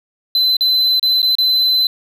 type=tone with dropouts; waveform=triangle; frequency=4042 Hz; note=B7; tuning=39 cents sharp; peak=-10 dBFS; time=0.35-1.87 s; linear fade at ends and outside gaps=2 ms; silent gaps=0.568-0.608 / 0.996-1.028 / 1.219-1.228 / 1.353-1.384 s; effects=none